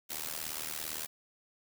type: noise with amplitude modulation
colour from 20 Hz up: white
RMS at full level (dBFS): -35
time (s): 0.09-1.07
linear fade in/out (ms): 20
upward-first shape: sine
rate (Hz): 77.6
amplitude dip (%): 90
effects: none